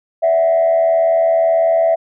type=tone with frequency modulation; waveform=sine; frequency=660 Hz; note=E5; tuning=2 cents sharp; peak=-9 dBFS; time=0.22-1.96 s; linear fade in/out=20 ms; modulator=81.8 Hz; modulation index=0.49; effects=tanh soft clip ceiling -7 dBFS